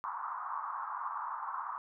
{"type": "band-pass noise", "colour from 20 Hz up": "white", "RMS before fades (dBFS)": -39, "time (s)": [0.04, 1.78], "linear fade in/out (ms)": 0, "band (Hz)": [930, 1200], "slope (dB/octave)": 48, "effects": []}